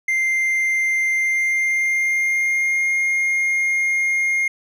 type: tone with pitch glide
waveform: triangle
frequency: 2093 to 2130 Hz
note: C7 to C7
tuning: 0 to +30 cents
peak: -15 dBFS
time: 0.08-4.48 s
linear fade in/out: 5 ms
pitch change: +30 cents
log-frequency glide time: 1.11-2.92 s
effects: none